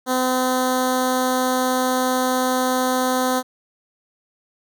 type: tone with notch filter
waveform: 10% pulse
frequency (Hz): 255.5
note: C4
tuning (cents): -41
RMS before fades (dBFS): -20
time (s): 0.06-3.43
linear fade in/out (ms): 50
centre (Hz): 2400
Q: 0.93
effects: none